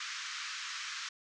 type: band-pass noise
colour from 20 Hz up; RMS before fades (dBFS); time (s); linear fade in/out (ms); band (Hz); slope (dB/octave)
pink; -41; 0-1.09; 5; 1200 to 6800; 48
effects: none